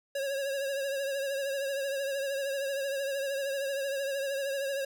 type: tone with vibrato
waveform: square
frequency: 550 Hz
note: C#5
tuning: 14 cents flat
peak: -31 dBFS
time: 0.15-4.85 s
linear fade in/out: 5 ms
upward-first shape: triangle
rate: 13 Hz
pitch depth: 57 cents each way
effects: none